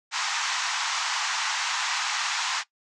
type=band-pass noise; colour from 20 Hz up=pink; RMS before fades=-28 dBFS; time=0.11-2.64 s; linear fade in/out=50 ms; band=840 to 7200 Hz; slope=48 dB/octave; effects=noise-tail reverb RT60 0.1 s tail -18 dB re dry